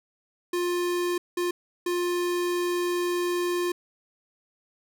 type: tone bursts at uneven times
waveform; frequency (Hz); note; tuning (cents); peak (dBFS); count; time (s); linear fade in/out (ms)
square; 352.5; F4; +16; -25; 3; 0.53-1.18 / 1.37-1.51 / 1.86-3.72; 5
effects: none